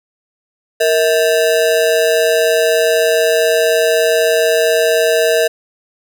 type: ring-modulated tone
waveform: square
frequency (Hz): 554.4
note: C#5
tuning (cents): 0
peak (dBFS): -8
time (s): 0.8-5.48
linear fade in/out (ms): 10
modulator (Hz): 88
effects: none